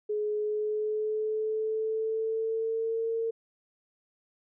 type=tone with pitch glide; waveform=sine; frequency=421.6 to 454.5 Hz; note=G#4 to A#4; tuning=+26 to -44 cents; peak=-27 dBFS; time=0.09-3.31 s; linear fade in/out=10 ms; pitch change=+130 cents; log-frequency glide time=0.35-3.11 s; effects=none